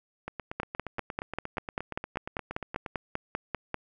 two click trains, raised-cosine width 0.5 ms, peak -15 / -20 dBFS, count 17 / 23, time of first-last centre 0.6-3.743 / 0.28-2.862 s, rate 5.09 / 8.52 Hz, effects none

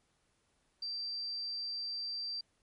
sine tone, 4693 Hz, D8, 2 cents flat, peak -36 dBFS, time 0.82-2.41 s, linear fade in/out 5 ms, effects pink hiss -75 dBFS RMS until 2.62 s + MP3 48 kbps

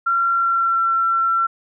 sine tone with pitch glide, 1370 to 1351.9 Hz, F6 to E6, -34 to +43 cents, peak -15 dBFS, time 0.06-1.47 s, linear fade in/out 10 ms, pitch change -23 cents, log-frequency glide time 0.32-0.84 s, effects none

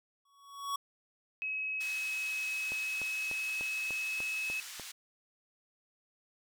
square tone with exponential growth, 1120 Hz, C#6, 18 cents sharp, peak -31 dBFS, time 0.25-0.76 s, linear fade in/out 5 ms, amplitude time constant 110 ms
sine tone with pitch glide, 2559 to 2578 Hz, D#7 to E7, +48 to -39 cents, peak -33 dBFS, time 1.42-4.6 s, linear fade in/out 0 ms, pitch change +13 cents, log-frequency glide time 2.5-4.28 s
white band-pass noise, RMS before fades -46 dBFS, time 1.8-4.92 s, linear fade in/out 10 ms, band 1500 to 7900 Hz, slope 12 dB/octave
click train, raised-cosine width 1 ms, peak -31 dBFS, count 8, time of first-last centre 2.72-4.797 s, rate 3.37 Hz
effects none

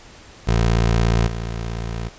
20% pulse tone with level steps, 57 Hz, A#1, 38 cents flat, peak -10 / -20 dBFS, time 0.47-2.09 s, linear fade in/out 10 ms, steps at 1.27 s, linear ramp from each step 10 ms, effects pink hiss -44 dBFS RMS until 2.18 s + resampled to 16000 Hz

